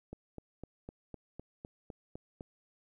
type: click train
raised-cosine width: 2 ms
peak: -30 dBFS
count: 10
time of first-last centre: 0.13-2.408 s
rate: 3.95 Hz
effects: 12-bit